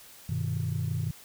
sine chord, G augmented, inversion none, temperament equal, 98 / 123.47 / 155.56 Hz, G2 / B2 / D#3, 0 / 0 / 0 cents, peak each -31 dBFS, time 0.29-1.11 s, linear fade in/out 5 ms, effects tanh soft clip ceiling -21 dBFS + white hiss -51 dBFS RMS until 1.24 s

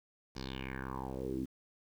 10% pulse tone with low-pass filter sweep, 65.7 Hz, C2, 8 cents sharp, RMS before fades -40 dBFS, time 0.35-1.46 s, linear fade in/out 20 ms, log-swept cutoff 5500 to 260 Hz, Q 4.8, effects 10-bit

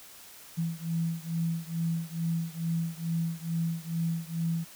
sine beating tone pair, 164.81 / 167.11 Hz, E3 / E3, 0 / +24 cents, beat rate 2.3 Hz, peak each -31 / -32 dBFS, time 0.57-4.65 s, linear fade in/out 20 ms, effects white hiss -50 dBFS RMS until 4.75 s

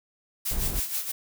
blue noise with tremolo, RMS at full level -28 dBFS, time 0.45-1.12 s, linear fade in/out 10 ms, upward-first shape sine, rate 6.3 Hz, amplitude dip 65%
brown noise, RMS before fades -29 dBFS, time 0.51-0.8 s, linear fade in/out 5 ms
effects none

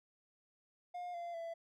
triangle tone with pitch steps, 711 / 689.2 / 668 Hz, F5 / F5 / E5, +31 / -23 / +23 cents, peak -39 dBFS, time 0.94-1.54 s, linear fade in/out 10 ms, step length 200 ms, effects none

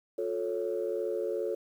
sine chord, F augmented, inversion none, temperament equal with one note detuned, 357.6 / 440 / 554.4 Hz, F4 / A4 / C#5, +41 / 0 / 0 cents, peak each -34 / -32 / -34 dBFS, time 0.18-1.55 s, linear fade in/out 5 ms, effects tanh soft clip ceiling -21 dBFS + 10-bit

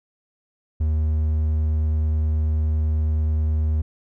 triangle tone, 77.4 Hz, D#2, 9 cents flat, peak -16 dBFS, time 0.8-3.82 s, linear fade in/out 10 ms, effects none

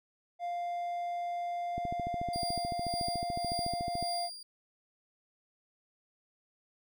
triangle tone, 698.5 Hz, F5, in tune, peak -31 dBFS, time 0.39-4.3 s, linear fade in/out 50 ms
click train, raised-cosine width 3 ms, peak -26 dBFS, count 32, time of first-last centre 1.78-4.026 s, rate 13.8 Hz
35% pulse tone with tremolo, 4786 Hz, D8, 32 cents sharp, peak -34 dBFS, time 2.33-4.43 s, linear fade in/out 5 ms, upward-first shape sine, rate 1.8 Hz, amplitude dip 70%
effects none

